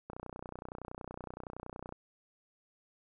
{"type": "click train", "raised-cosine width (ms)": 1, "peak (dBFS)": -28, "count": 57, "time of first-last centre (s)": [0.1, 1.924], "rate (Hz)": 30.7, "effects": []}